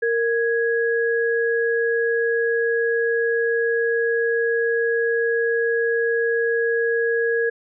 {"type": "tone pair together", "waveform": "sine", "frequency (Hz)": [463.5, 1661.2], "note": ["A#4", "G#6"], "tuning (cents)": [-10, 0], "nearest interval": "octave + minor seventh", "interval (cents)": 2210, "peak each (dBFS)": [-19, -23], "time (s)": [0.02, 7.5], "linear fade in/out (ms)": 10, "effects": []}